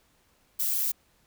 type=noise with amplitude modulation; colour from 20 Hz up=violet; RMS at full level=-26 dBFS; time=0.59-0.92 s; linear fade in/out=10 ms; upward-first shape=sine; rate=130 Hz; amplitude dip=30%; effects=pink hiss -66 dBFS RMS until 1.26 s